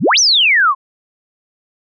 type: exponential two-way sweep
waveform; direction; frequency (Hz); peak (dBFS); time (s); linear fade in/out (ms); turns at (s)
sine; up then down; 114.9 to 6272 to 1022; -8; 0-0.75; 50; 0.19
effects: none